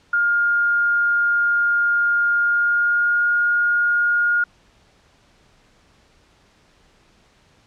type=tone with pitch glide; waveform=sine; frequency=1413 to 1425.3 Hz; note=F6 to F6; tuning=+20 to +35 cents; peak=-15 dBFS; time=0.13-4.44 s; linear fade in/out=5 ms; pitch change=+15 cents; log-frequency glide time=2.36-3.28 s; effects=pink hiss -56 dBFS RMS until 7.66 s + low-pass 6000 Hz 12 dB/octave